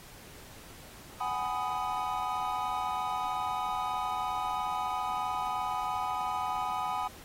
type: chord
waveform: triangle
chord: G# minor seventh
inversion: third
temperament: just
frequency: 747.5 / 830.6 / 996.7 / 1245.9 Hz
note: F#5 / G#5 / B5 / D#6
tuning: +17 / 0 / +16 / +2 cents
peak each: -34 dBFS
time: 1.2-7.08 s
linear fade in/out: 10 ms
effects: pink hiss -51 dBFS RMS until 7.24 s + AAC 48 kbps